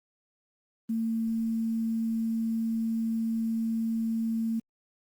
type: tone with quantisation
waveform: sine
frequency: 225.8 Hz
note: A3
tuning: 45 cents sharp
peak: -26 dBFS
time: 0.89-4.6 s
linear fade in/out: 10 ms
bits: 9
effects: Opus 32 kbps